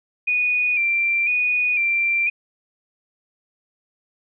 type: tone with vibrato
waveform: sine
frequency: 2414 Hz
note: D7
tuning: 47 cents sharp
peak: -17 dBFS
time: 0.27-2.3 s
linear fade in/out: 10 ms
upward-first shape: square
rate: 1 Hz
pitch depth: 39 cents each way
effects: none